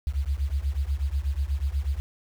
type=beating tone pair; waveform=sine; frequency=65.4 / 73.6 Hz; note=C2 / D2; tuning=0 / +4 cents; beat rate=8.2 Hz; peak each=-27 dBFS; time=0.07-2 s; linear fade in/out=0 ms; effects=8-bit